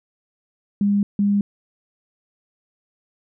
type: tone pair in turn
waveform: sine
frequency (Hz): 202.5 / 202.5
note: G#3 / G#3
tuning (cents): -43 / -43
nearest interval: unison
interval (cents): 0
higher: neither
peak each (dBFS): -15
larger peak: neither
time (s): 0.81-1.03 / 1.19-1.41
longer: neither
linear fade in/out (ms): 2
effects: none